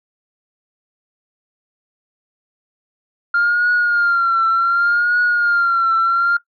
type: tone with vibrato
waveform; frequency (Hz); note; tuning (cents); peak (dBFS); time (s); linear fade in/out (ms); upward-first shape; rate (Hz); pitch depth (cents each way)
sine; 1396.9; F6; 0; -11; 3.34-6.37; 5; triangle; 0.67; 74
effects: noise-tail reverb RT60 0.1 s tail -18 dB re dry + tanh soft clip ceiling -9 dBFS